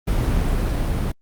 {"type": "noise with level ramp", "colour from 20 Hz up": "brown", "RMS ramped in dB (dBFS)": [-19, -22], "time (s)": [0.07, 1.12], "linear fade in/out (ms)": 10, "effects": ["Opus 32 kbps"]}